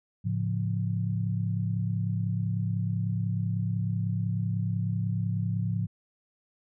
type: chord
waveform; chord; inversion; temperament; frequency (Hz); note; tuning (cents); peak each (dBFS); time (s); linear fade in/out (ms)
sine; A augmented; none; equal with one note detuned; 108.55 / 138.59 / 174.61; A2 / C#3 / E#3; -23 / 0 / 0; -28 / -34 / -31; 0.24-5.87; 20
effects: none